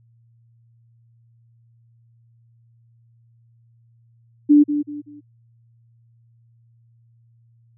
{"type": "tone with echo", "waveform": "sine", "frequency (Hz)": 293.7, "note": "D4", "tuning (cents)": 0, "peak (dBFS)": -8, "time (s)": [4.49, 4.64], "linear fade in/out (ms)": 20, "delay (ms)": 190, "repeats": 3, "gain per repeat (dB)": -10, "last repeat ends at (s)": 5.21, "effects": ["added 116 Hz sine -53 dBFS peak until 7.77 s"]}